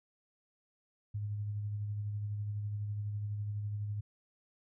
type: tone with tremolo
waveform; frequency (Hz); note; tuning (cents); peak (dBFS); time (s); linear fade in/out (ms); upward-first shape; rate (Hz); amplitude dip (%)
sine; 103.83; G#2; 0; -33; 1.14-4.01; 10; sine; 12; 30
effects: none